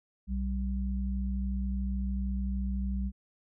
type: tone pair together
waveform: sine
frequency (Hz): 61.42 / 195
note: B1 / G3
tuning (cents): -9 / -9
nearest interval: octave + minor sixth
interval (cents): 2000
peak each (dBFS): -30 / -34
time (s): 0.27-3.12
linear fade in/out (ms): 50
effects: none